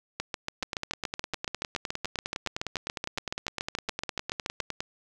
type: two click trains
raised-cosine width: 0.2 ms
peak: -14 / -13 dBFS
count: 42 / 32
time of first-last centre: 0.63-4.805 / 0.2-4.603 s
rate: 9.82 / 7.04 Hz
effects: none